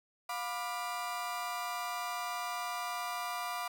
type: chord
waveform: 35% pulse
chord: B diminished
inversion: second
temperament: just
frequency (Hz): 711.2 / 987.8 / 1185.3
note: F5 / B5 / D6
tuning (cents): +31 / 0 / +16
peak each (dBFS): -38 / -39 / -38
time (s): 0.29-3.68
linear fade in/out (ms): 5
effects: none